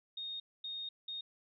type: tone bursts at uneven times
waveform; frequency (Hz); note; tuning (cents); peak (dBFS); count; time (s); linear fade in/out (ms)
sine; 3705; A#7; -11; -39; 3; 0.17-0.4 / 0.64-0.89 / 1.08-1.21; 5
effects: none